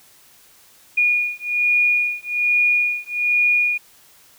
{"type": "beating tone pair", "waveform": "sine", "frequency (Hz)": [2441, 2442.2], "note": ["D#7", "D#7"], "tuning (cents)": [-34, -33], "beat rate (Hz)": 1.2, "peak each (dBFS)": -19, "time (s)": [0.97, 3.78], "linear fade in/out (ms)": 10, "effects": ["white hiss -51 dBFS RMS until 4.38 s"]}